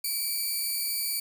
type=tone cluster; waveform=5% pulse; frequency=2320 / 4481 / 4741 Hz; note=D7 / C#8 / D8; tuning=-22 / +18 / +16 cents; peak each=-25 dBFS; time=0.04-1.2 s; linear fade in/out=5 ms; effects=none